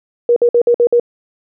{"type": "tone bursts", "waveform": "sine", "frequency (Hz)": 477.4, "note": "A#4", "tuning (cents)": 41, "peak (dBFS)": -7, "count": 6, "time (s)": [0.29, 0.998], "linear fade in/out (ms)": 2, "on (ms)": 73, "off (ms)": 54, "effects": []}